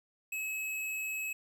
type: tone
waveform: square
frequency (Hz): 2574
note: E7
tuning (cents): -42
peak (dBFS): -35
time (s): 0.32-1.33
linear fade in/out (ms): 5
effects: 11-bit